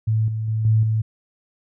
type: tone with level steps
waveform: sine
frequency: 110 Hz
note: A2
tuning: in tune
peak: -16 / -22 / -19 / -13 / -17 dBFS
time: 0.07-1.02 s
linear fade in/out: 10 ms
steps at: 0.28 / 0.48 / 0.65 / 0.83 s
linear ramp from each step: 2 ms
effects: none